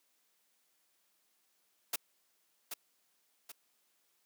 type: noise with echo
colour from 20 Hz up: white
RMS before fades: -34 dBFS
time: 1.93-1.96 s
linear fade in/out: 5 ms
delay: 780 ms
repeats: 2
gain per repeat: -7 dB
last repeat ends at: 3.52 s
effects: white hiss -75 dBFS RMS until 4.25 s + high-pass 200 Hz 12 dB/octave